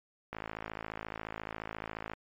click train, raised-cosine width 0.5 ms, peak -23 dBFS, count 99, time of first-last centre 0.33-2.135 s, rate 54.3 Hz, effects MP3 48 kbps

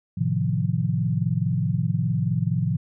sine chord, F dominant seventh, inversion first, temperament equal, 110 / 130.81 / 155.56 / 174.61 Hz, A2 / C3 / Eb3 / F3, 0 / 0 / 0 / 0 cents, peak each -26 dBFS, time 0.17-2.77 s, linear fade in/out 10 ms, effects none

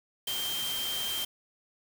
sine tone in noise, 3156 Hz, G7, 11 cents sharp, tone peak -32 dBFS, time 0.27-1.25 s, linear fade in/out 5 ms, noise white, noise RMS -36 dBFS, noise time 0.27-1.25 s, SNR +1 dB, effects none

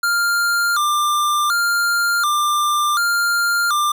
square tone with vibrato, 1290 Hz, E6, 38 cents flat, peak -16 dBFS, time 0.03-3.92 s, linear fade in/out 5 ms, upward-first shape square, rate 0.68 Hz, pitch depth 140 cents each way, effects none

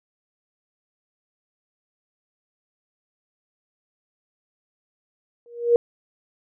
sine tone with exponential growth, 473.8 Hz, A#4, 28 cents sharp, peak -9 dBFS, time 5.46-5.76 s, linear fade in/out 1 ms, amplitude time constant 65 ms, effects none

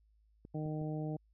clicks, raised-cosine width 3 ms, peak -37 dBFS, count 3, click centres 0.451 / 0.659 / 0.815 s
harmonic tone, 153.9 Hz, D#3, 19 cents flat, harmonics 1 / 2 / 3 / 4 / 5, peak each -37 / -41 / -46 / -47 / -50 dBFS, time 0.54-1.17 s, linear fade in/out 10 ms
effects added 53 Hz sine -66 dBFS peak until 1.33 s

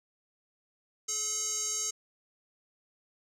square tone with band-pass filter, 429.6 Hz, A4, 41 cents flat, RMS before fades -33 dBFS, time 1.08-1.91 s, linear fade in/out 10 ms, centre 6700 Hz, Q 9.4, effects none

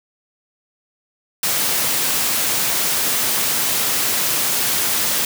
white high-pass noise, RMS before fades -19 dBFS, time 1.43-5.25 s, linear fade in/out 2 ms, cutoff 100 Hz, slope 24 dB/octave, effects none

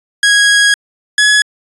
sawtooth tone pair in turn, 1652 / 1689.6 Hz, G#6 / G#6, -10 / +29 cents, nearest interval unison, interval 39 cents, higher second, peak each -3 dBFS, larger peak neither, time 0.23-0.74 / 1.18-1.42 s, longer first, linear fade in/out 2 ms, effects resampled to 24000 Hz

